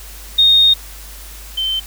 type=tone pair in turn; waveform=sine; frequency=3700 / 3094 Hz; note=A#7 / G7; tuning=-14 / -23 cents; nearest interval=minor third; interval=309 cents; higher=first; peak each=-7 / -16 dBFS; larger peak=first; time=0.38-0.74 / 1.57-1.8 s; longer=first; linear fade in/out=10 ms; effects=added 50 Hz sine -34 dBFS peak until 1.86 s + white hiss -37 dBFS RMS until 1.86 s